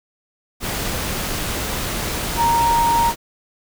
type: tone in noise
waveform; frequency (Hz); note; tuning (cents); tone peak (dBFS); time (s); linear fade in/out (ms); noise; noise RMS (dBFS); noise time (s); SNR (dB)
sine; 932.3; A#5; 0; -14; 2.36-3.13; 50; pink; -24; 0.6-3.16; +7
effects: none